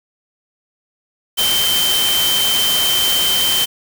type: tone in noise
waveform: sine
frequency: 3107 Hz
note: G7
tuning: 16 cents flat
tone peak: -15 dBFS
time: 1.37-3.66 s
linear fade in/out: 20 ms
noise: white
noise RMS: -19 dBFS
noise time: 1.37-3.66 s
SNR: +1 dB
effects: none